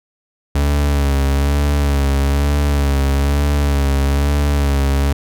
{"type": "tone with vibrato", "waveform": "40% pulse", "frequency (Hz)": 70.7, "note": "C#2", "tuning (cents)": 35, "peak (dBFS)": -12, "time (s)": [0.55, 5.13], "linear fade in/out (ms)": 5, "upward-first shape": "sine", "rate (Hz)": 1.1, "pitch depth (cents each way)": 38, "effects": []}